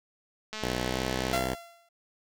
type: click train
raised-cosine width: 0.2 ms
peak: -20 dBFS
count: 182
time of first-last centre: 0.53-1.368 s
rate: 216 Hz
type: tone with pitch glide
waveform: 5% pulse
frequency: 62.1 to 64.1 Hz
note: B1 to C2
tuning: +10 to -35 cents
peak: -18 dBFS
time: 0.62-1.55 s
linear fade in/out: 10 ms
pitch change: +55 cents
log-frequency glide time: 0.81-0.94 s
type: tone with exponential decay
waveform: sawtooth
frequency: 683 Hz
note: F5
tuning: 39 cents flat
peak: -21 dBFS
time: 1.33-1.89 s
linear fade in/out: 5 ms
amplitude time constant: 120 ms
effects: none